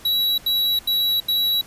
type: tone bursts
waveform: square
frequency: 3902 Hz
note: B7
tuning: 22 cents flat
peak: -18 dBFS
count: 4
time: 0.05-1.613 s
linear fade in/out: 5 ms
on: 330 ms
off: 81 ms
effects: pink hiss -45 dBFS RMS until 1.66 s + resampled to 32000 Hz